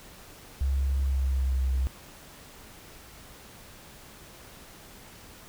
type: tone with pitch glide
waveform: sine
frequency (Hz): 67.7 to 65.24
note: C#2 to C2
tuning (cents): -40 to -4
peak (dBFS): -23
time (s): 0.61-1.87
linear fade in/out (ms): 0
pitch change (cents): -64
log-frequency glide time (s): 1.01-1.57
effects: pink hiss -49 dBFS RMS until 5.48 s